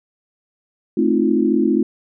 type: chord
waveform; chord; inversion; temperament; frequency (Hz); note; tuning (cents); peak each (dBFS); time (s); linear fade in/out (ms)
sine; F dominant seventh; first; just; 218.3 / 261.9 / 314.3 / 349.2; A3 / C4 / Eb4 / F4; -13 / +2 / +18 / 0; -19; 0.97-1.83; 5
effects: none